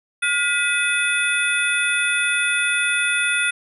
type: tone cluster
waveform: sine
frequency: 1433 / 1975 / 2537 / 3482 / 9700 Hz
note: F6 / B6 / D#7 / A7 / D#9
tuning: +44 / 0 / +33 / -19 / -45 cents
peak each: -21 / -27 / -22 / -28 / -27 dBFS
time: 0.22-3.51 s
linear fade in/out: 10 ms
effects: none